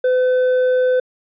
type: tone with hard clipping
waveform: sine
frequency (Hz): 507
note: B4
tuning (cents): +45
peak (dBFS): -14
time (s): 0.04-1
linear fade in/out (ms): 5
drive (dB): 4
effects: resampled to 11025 Hz